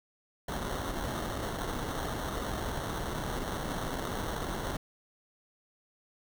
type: noise with sample-and-hold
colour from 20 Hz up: pink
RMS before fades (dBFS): -35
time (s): 0.48-4.77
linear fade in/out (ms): 5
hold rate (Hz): 2450
effects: none